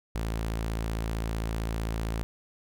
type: tone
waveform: sawtooth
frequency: 55.5 Hz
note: A1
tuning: 16 cents sharp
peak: -25 dBFS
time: 0.15-2.23 s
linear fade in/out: 0 ms
effects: none